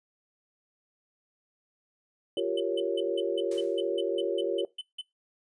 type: chord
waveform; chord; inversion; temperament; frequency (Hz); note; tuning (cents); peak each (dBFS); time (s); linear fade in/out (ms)
sine; G half-diminished seventh; third; equal; 349.2 / 392 / 466.2 / 554.4; F4 / G4 / Bb4 / Db5; 0 / 0 / 0 / 0; -32; 2.37-4.65; 2
type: tone bursts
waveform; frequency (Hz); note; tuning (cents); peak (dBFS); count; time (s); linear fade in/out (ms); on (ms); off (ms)
triangle; 3028; F#7; +39; -32; 14; 2.37-5.014; 5; 31; 170
type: noise with exponential decay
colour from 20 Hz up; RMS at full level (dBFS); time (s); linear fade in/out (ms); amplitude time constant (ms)
white; -44; 3.51-3.9; 5; 84
effects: noise-tail reverb RT60 0.2 s tail -20 dB re dry + resampled to 22050 Hz